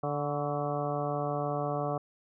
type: harmonic tone with a mistuned harmonic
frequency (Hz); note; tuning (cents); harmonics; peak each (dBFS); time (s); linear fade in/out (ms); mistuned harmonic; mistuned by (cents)
145.9; D3; -11; 1 / 2 / 3 / 4 / 5 / 6 / 7 / 8 / 9; -35 / -39 / -37 / -35 / -35 / -47 / -46 / -39 / -45; 0.03-1.98; 5; 8; -44
effects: none